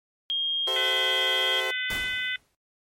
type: tone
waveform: sine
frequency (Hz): 3232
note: G#7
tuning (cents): -48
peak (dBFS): -23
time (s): 0.3-1.6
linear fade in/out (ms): 0
type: chord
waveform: 30% pulse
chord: F# half-diminished seventh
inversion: none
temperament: equal with one note detuned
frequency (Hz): 379.1 / 440 / 523.3 / 659.3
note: F#4 / A4 / C5 / E5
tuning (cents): +42 / 0 / 0 / 0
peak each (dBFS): -32 / -34 / -31 / -36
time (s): 0.67-1.71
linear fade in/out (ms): 5
type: harmonic tone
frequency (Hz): 504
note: B4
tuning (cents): +35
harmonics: 3 / 4 / 5 / 6 / 7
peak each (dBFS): -33 / -30 / -37 / -34 / -34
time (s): 0.76-2.36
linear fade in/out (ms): 2
type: noise with exponential decay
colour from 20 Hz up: pink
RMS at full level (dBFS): -33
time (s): 1.9-2.55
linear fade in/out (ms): 2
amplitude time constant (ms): 140
effects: noise-tail reverb RT60 0.1 s tail -19 dB re dry + MP3 64 kbps